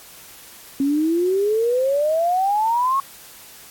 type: exponential sweep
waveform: sine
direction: up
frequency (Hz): 270.2 to 1108.7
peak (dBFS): -16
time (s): 0.8-3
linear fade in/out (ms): 2
effects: white hiss -43 dBFS RMS until 3.7 s + AAC 64 kbps